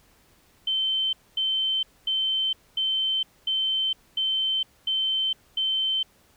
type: tone bursts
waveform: sine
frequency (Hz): 3091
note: G7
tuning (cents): -25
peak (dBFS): -22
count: 8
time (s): 0.67-6.03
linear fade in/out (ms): 5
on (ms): 460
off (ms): 240
effects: pink hiss -60 dBFS RMS until 6.36 s